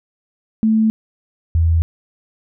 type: tone pair in turn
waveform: sine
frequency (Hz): 220 / 82.41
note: A3 / E2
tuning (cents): 0 / 0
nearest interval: octave + perfect fourth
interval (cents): 1700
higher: first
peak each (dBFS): -11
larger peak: neither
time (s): 0.63-0.9 / 1.55-1.82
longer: neither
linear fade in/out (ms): 0
effects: none